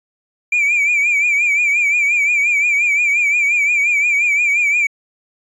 triangle tone with vibrato, 2349 Hz, D7, in tune, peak -10 dBFS, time 0.52-4.87 s, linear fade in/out 5 ms, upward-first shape triangle, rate 5.7 Hz, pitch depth 92 cents each way, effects tanh soft clip ceiling -6 dBFS + resampled to 24000 Hz

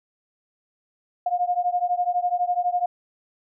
sine beating tone pair, 708 / 720 Hz, F5 / F#5, +23 / -47 cents, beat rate 12 Hz, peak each -23 / -24 dBFS, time 1.26-2.86 s, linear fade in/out 5 ms, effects none

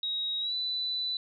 sine tone with pitch glide, 3800 to 3984 Hz, A#7 to B7, +33 to +14 cents, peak -29 dBFS, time 0.03-1.17 s, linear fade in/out 2 ms, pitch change +81 cents, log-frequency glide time 0.4-0.54 s, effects none

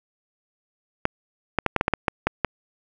clicks, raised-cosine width 0.5 ms, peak -4 dBFS, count 10, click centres 1.054 / 1.587 / 1.663 / 1.763 / 1.811 / 1.881 / 1.937 / 2.082 / 2.27 / 2.447 s, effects none

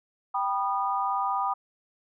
sine chord, G augmented, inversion none, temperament just, 784 / 980 / 1225 Hz, G5 / B5 / D#6, 0 / -14 / -27 cents, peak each -29 dBFS, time 0.34-1.54 s, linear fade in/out 10 ms, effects none

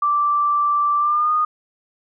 sine tone with pitch glide, 1171 to 1229.9 Hz, D6 to D#6, -5 to -20 cents, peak -15 dBFS, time 0.02-1.45 s, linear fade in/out 5 ms, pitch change +85 cents, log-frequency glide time 0.98-1.32 s, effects none

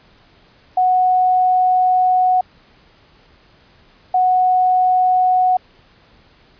sine tone pair in turn, 737 / 737 Hz, F#5 / F#5, -7 / -7 cents, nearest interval unison, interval 0 cents, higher neither, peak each -11 dBFS, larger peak neither, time 0.77-2.41 / 4.14-5.57 s, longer first, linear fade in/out 5 ms, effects pink hiss -51 dBFS RMS until 6.59 s + resampled to 11025 Hz

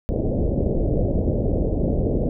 pink low-pass noise, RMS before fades -21 dBFS, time 0.09-2.29 s, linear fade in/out 0 ms, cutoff 610 Hz, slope 48 dB/octave, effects none

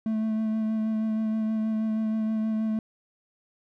triangle tone with vibrato, 219.1 Hz, A3, 7 cents flat, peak -22 dBFS, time 0.06-2.79 s, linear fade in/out 2 ms, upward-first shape sine, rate 6.3 Hz, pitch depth 16 cents each way, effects none

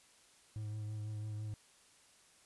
triangle tone with vibrato, 106.7 Hz, G#2, 47 cents sharp, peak -37 dBFS, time 0.56-1.54 s, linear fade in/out 0 ms, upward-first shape triangle, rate 6 Hz, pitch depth 28 cents each way, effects white hiss -65 dBFS RMS until 2.45 s + resampled to 24000 Hz

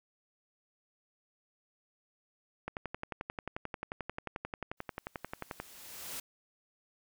click train, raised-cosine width 0.5 ms, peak -22 dBFS, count 34, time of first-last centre 2.68-5.6 s, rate 11.3 Hz
white noise with exponential growth, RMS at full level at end -40 dBFS, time 4.77-6.2 s, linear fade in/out 5 ms, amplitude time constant 310 ms
effects none

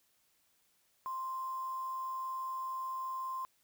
sine tone with quantisation, 1046.5 Hz, C6, in tune, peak -36 dBFS, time 1.06-3.45 s, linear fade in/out 0 ms, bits 9, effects white hiss -73 dBFS RMS until 3.63 s

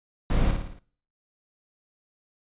brown noise with echo, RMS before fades -21 dBFS, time 0.3-0.51 s, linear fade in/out 2 ms, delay 56 ms, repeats 5, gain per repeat -5 dB, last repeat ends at 0.79 s, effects noise-tail reverb RT60 0.5 s tail -20 dB re dry + resampled to 8000 Hz

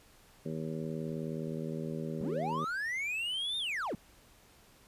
harmonic tone, 79.4 Hz, D#2, 36 cents sharp, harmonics 2 / 3 / 4 / 5 / 6 / 7, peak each -38 / -40 / -46 / -42 / -46 / -46 dBFS, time 0.45-2.65 s, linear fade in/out 10 ms
triangle linear two-way sweep, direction up then down, 130.81 to 3679 to 130.81 Hz, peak -31 dBFS, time 2.21-3.95 s, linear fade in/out 2 ms, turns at 3.58 s
effects pink hiss -61 dBFS RMS until 4.87 s + resampled to 32000 Hz

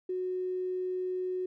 triangle tone with tanh clipping, 367.6 Hz, F#4, 11 cents flat, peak -30 dBFS, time 0.09-1.46 s, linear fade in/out 5 ms, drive 3 dB, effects none

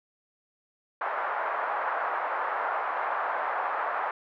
pink band-pass noise, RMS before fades -30 dBFS, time 1.01-4.11 s, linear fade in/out 2 ms, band 680 to 1500 Hz, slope 24 dB/octave, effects none

